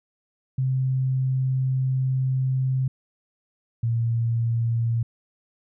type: tone pair in turn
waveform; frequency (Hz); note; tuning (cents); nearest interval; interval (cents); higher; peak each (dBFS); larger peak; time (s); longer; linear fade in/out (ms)
sine; 130.81 / 115.97; C3 / A#2; 0 / -9; major second; 209; first; -20; neither; 0.58-2.88 / 3.83-5.03; first; 5
effects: none